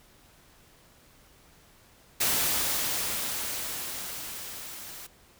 white noise with level ramp, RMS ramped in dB -25 to -43 dBFS, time 2.2-5.07 s, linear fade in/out 10 ms, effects pink hiss -58 dBFS RMS until 5.39 s

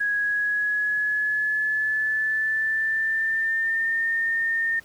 sine tone with pitch glide, 1661.2 to 1822 Hz, G#6 to A#6, 0 to -40 cents, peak -21 dBFS, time 0-4.8 s, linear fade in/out 10 ms, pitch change +160 cents, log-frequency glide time 0.18-4.07 s, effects pink hiss -53 dBFS RMS until 4.84 s + high-pass 60 Hz 12 dB/octave

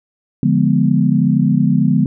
sine chord, D diminished seventh, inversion none, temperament equal with one note detuned, 145.82 / 174.61 / 207.7 / 246.9 Hz, D3 / F3 / Ab3 / Cb4, -12 / 0 / 0 / 0 cents, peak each -16 dBFS, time 0.43-2.06 s, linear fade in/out 2 ms, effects none

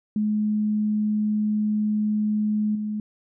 sine tone with level steps, 211.9 Hz, G#3, 35 cents sharp, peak -20 / -25 dBFS, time 0.16-3 s, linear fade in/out 2 ms, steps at 2.75 s, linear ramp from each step 5 ms, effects none

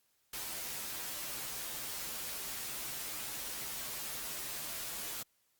white noise with comb filter, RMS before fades -41 dBFS, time 0.33-5.23 s, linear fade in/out 5 ms, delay 11 ms, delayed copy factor -0.85, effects white hiss -75 dBFS RMS until 5.59 s + Opus 48 kbps

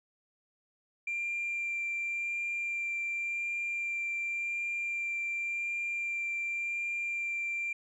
sine tone with vibrato, 2374 Hz, D7, 18 cents sharp, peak -30 dBFS, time 1.07-7.73 s, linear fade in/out 5 ms, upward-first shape sine, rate 0.9 Hz, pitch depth 9 cents each way, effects tanh soft clip ceiling -28 dBFS

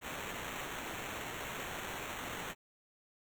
white noise with sample-and-hold, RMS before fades -42 dBFS, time 0.01-2.55 s, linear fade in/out 50 ms, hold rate 4900 Hz, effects none

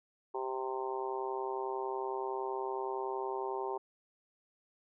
harmonic tone, 130.81 Hz, C3, in tune, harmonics 3 / 4 / 5 / 6 / 7 / 8, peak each -37 / -46 / -47 / -42 / -40 / -45 dBFS, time 0.34-3.78 s, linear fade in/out 10 ms, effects none

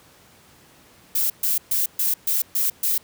violet noise bursts, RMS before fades -21 dBFS, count 7, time 1.15-2.98 s, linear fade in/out 5 ms, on 150 ms, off 130 ms, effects pink hiss -52 dBFS RMS until 3.03 s + high-pass 80 Hz 12 dB/octave

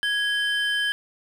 triangle tone pair together, 1661.2 / 3098 Hz, G#6 / G7, 0 / -21 cents, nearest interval major seventh, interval 1079 cents, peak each -22 / -24 dBFS, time 0.03-0.92 s, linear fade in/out 0 ms, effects 9-bit

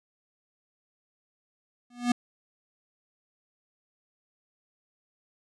square tone with exponential growth, 242.9 Hz, B3, 29 cents flat, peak -19 dBFS, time 1.9-2.12 s, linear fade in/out 5 ms, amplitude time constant 47 ms, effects resampled to 22050 Hz

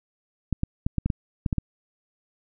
clicks, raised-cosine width 5 ms, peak -11 dBFS, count 9, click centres 0.527 / 0.634 / 0.865 / 0.983 / 1.06 / 1.102 / 1.462 / 1.528 / 1.583 s, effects none

